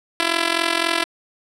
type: tone with amplitude modulation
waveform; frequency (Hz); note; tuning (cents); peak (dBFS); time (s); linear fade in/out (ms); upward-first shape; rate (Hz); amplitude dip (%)
5% pulse; 335.9; E4; +33; -3; 0.2-1.04; 0; sine; 43.8; 80
effects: low-pass 9000 Hz 12 dB/octave